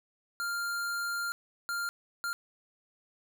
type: tone bursts at uneven times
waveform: square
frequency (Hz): 1396.9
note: F6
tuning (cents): 0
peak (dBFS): -32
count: 3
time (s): 0.4-1.32 / 1.69-1.89 / 2.24-2.33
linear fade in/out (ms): 0
effects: none